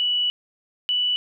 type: tone pair in turn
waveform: sine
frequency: 2950 / 2963 Hz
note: F#7 / F#7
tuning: -6 / +2 cents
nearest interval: unison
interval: 8 cents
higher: second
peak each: -19 dBFS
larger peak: neither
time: 0-0.3 / 0.89-1.16 s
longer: first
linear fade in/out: 0 ms
effects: none